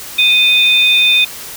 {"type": "tone pair together", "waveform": "sine", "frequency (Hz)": [2489, 3597], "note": ["D#7", "A7"], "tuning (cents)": [0, 37], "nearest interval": "tritone", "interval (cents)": 637, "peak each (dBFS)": -10, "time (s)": [0.18, 1.25], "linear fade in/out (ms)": 10, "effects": ["white hiss -29 dBFS RMS until 1.56 s"]}